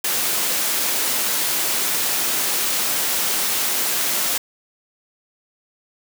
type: high-pass noise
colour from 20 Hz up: white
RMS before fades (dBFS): -21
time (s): 0.04-4.38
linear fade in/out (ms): 5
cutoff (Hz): 190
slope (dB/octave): 12
effects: none